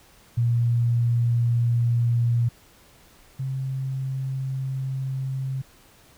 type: tone pair in turn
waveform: sine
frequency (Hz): 118.5 / 133.01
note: A#2 / C3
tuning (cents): +29 / +29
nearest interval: major second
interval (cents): 200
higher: second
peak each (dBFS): -18 / -25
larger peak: first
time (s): 0.37-2.49 / 3.39-5.62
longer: second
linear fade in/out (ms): 10
effects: pink hiss -54 dBFS RMS until 6.17 s